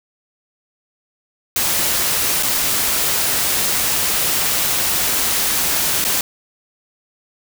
white noise with dropouts, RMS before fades -18 dBFS, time 1.56-6.21 s, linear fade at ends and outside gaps 2 ms, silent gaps 2.427-2.431 / 6.042-6.049 s, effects none

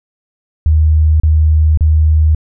sine tone bursts, 77.78 Hz, D#2, in tune, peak -6 dBFS, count 3, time 0.66-2.348 s, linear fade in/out 0 ms, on 540 ms, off 34 ms, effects none

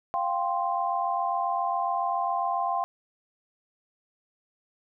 sine chord, F suspended second, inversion none, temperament just, 698.5 / 785.8 / 1047.7 Hz, F5 / G5 / C6, 0 / +4 / +2 cents, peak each -29 dBFS, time 0.14-2.84 s, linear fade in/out 0 ms, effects none

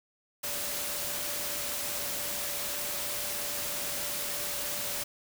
sine tone in noise, 582 Hz, D5, 16 cents flat, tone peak -45 dBFS, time 0.43-5.04 s, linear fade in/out 10 ms, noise white, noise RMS -34 dBFS, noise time 0.43-5.04 s, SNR -14 dB, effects none

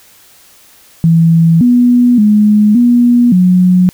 sine tone with pitch steps, 165 / 244.4 / 210.1 / 241.5 / 181.8 Hz, E3 / B3 / G#3 / B3 / F#3, +2 / -18 / +20 / -39 / -30 cents, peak -4 dBFS, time 1.04-3.89 s, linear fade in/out 0 ms, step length 570 ms, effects white hiss -43 dBFS RMS until 3.93 s

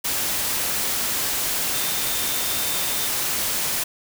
sine tone in noise, 3618 Hz, A7, 48 cents sharp, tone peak -34 dBFS, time 1.74-3.08 s, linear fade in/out 10 ms, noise white, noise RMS -24 dBFS, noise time 0.04-3.84 s, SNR -13 dB, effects none

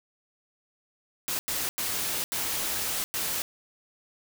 white noise bursts at uneven times, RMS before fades -30 dBFS, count 5, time 1.28-1.39 / 1.48-1.69 / 1.78-2.24 / 2.32-3.04 / 3.14-3.42 s, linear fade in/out 0 ms, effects none

